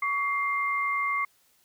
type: tone pair together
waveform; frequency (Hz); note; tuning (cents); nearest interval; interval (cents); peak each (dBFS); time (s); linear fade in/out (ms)
sine; 1128 / 2100; C#6 / C7; +30 / +6; major seventh; 1076; -27 / -28; 0.02-1.25; 5
effects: white hiss -65 dBFS RMS until 1.64 s